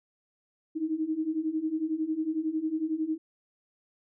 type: beating tone pair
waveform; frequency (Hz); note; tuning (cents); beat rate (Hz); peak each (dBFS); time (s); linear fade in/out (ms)
sine; 308.5 / 319.5; D#4 / D#4; -15 / +46; 11; -32 / -29; 0.75-3.18; 20
effects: none